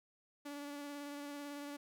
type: tone with vibrato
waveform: sawtooth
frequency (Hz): 287.7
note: D4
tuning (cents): -36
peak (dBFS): -40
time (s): 0.45-1.77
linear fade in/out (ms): 10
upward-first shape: square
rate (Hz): 18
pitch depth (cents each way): 14
effects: none